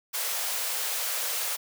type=high-pass noise; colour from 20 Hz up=white; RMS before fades=-30 dBFS; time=0.13-1.57 s; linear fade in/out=20 ms; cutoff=440 Hz; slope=96 dB/octave; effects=none